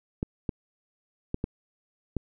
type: clicks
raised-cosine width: 3 ms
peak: -15 dBFS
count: 5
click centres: 0.229 / 0.492 / 1.344 / 1.441 / 2.167 s
effects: none